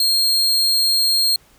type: tone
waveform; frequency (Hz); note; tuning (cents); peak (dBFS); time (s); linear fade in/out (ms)
40% pulse; 4228; C8; +17; -13; 0-1.36; 2
effects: pink hiss -53 dBFS RMS until 1.58 s